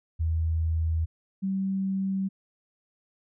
sine tone pair in turn, 81 / 192.65 Hz, E2 / G3, -30 / -30 cents, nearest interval octave + minor third, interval 1500 cents, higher second, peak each -23 / -25 dBFS, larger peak first, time 0.19-1.06 / 1.42-2.29 s, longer neither, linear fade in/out 20 ms, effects none

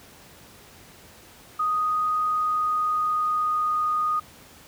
sine tone with pitch glide, 1244.5 to 1234.5 Hz, D#6 to D#6, 0 to -14 cents, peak -21 dBFS, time 1.59-4.2 s, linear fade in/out 10 ms, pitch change -14 cents, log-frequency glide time 2.27-3.88 s, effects pink hiss -49 dBFS RMS until 4.67 s + high-pass 60 Hz 12 dB/octave

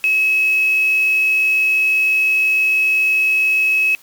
sine tone with quantisation, 2573 Hz, E7, 43 cents flat, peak -12 dBFS, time 0.04-3.95 s, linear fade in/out 0 ms, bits 5, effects white hiss -47 dBFS RMS until 4.02 s + MP3 96 kbps

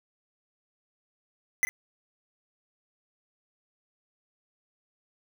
square tone with echo, 2029 Hz, B6, 46 cents sharp, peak -21 dBFS, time 1.63-1.65 s, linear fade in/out 0 ms, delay 40 ms, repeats 1, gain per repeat -14 dB, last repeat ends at 1.69 s, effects none

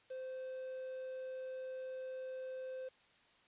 triangle tone with quantisation, 518 Hz, C5, 17 cents flat, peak -40 dBFS, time 0.1-2.89 s, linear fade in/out 10 ms, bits 10, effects white hiss -68 dBFS RMS until 3.47 s + resampled to 8000 Hz

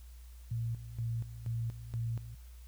sine tone with tremolo, 115.6 Hz, A#2, 14 cents flat, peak -32 dBFS, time 0.51-2.35 s, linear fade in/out 5 ms, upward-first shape square, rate 2.1 Hz, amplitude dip 75%, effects added 60 Hz sine -48 dBFS peak until 2.67 s + white hiss -64 dBFS RMS until 2.67 s

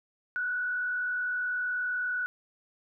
sine tone with frequency modulation, 1476 Hz, F#6, 5 cents flat, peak -28 dBFS, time 0.36-2.26 s, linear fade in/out 0 ms, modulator 39.8 Hz, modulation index 0.68, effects none

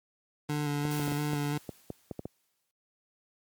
25% pulse tone with vibrato, 146.83 Hz, D3, in tune, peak -25 dBFS, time 0.49-1.58 s, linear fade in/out 5 ms, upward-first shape square, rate 2.9 Hz, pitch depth 19 cents each way
clicks, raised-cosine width 2 ms, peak -22 dBFS, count 10, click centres 0.852 / 0.997 / 1.079 / 1.12 / 1.333 / 1.692 / 1.903 / 2.112 / 2.193 / 2.255 s
white noise with exponential decay, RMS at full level -41 dBFS, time 0.91-2.71 s, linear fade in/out 0 ms, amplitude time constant 390 ms
effects high-pass 80 Hz 12 dB/octave + MP3 96 kbps

